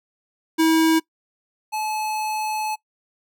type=tone pair in turn; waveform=square; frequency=322.4 / 860.7 Hz; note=E4 / A5; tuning=-38 / -38 cents; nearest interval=octave + perfect fourth; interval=1700 cents; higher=second; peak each=-15 / -24 dBFS; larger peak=first; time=0.58-1 / 1.72-2.76 s; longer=second; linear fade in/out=20 ms; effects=noise-tail reverb RT60 0.1 s tail -22 dB re dry